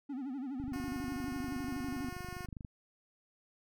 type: tone with vibrato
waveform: triangle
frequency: 266.8 Hz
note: C4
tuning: 34 cents sharp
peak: -35 dBFS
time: 0.09-2.1 s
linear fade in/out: 10 ms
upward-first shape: sine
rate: 12 Hz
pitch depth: 140 cents each way
type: click train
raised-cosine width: 5 ms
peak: -32 dBFS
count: 52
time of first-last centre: 0.6-2.648 s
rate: 24.9 Hz
type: tone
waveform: 10% pulse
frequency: 360.8 Hz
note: F#4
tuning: 44 cents flat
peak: -36 dBFS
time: 0.73-2.46 s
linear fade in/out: 5 ms
effects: none